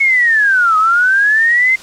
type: linear two-way sweep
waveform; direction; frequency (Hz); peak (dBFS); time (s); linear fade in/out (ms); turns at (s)
sine; down then up; 2208 to 1252 to 2097; -8; 0-1.76; 10; 0.77
effects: white hiss -35 dBFS RMS until 1.82 s + low-pass 7000 Hz 12 dB/octave